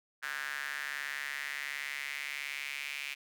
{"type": "tone with high-pass filter sweep", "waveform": "square", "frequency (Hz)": 70.7, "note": "C#2", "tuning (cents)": 35, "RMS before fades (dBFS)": -39, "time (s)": [0.22, 3.15], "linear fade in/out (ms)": 20, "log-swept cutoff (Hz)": [1600, 2400], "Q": 4.7, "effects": []}